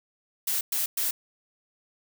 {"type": "noise bursts", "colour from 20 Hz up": "blue", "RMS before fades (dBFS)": -27, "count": 3, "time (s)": [0.47, 1.11], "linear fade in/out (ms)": 5, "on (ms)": 140, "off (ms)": 110, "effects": []}